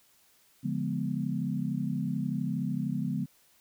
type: chord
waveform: sine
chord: D diminished seventh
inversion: none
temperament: equal with one note detuned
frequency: 143.31 / 174.61 / 207.7 / 246.9 Hz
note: D3 / F3 / Ab3 / Cb4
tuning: -42 / 0 / 0 / 0 cents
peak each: -34 dBFS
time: 0.63-3.26 s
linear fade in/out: 20 ms
effects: white hiss -64 dBFS RMS until 3.6 s